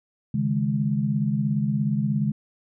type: chord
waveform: sine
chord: C# suspended second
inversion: none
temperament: equal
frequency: 138.59 / 155.56 / 207.7 Hz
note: C#3 / D#3 / G#3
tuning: 0 / 0 / 0 cents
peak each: -25 / -27 / -24 dBFS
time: 0.34-2.32 s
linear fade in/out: 5 ms
effects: none